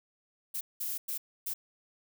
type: noise bursts at uneven times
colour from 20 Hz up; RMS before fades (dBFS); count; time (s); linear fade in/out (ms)
violet; -35; 4; 0.54-0.61 / 0.8-0.98 / 1.08-1.18 / 1.46-1.54; 10
effects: none